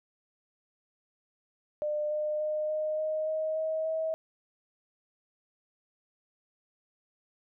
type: tone with pitch steps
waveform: sine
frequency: 600 / 605.6 / 611.2 / 616.9 / 622.6 / 628.4 / 634.2 / 640.1 Hz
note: D5 / D#5 / D#5 / D#5 / D#5 / D#5 / D#5 / D#5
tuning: +37 / -47 / -31 / -15 / +1 / +17 / +33 / +49 cents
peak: -28 dBFS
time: 1.82-4.14 s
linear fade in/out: 0 ms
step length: 290 ms
effects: none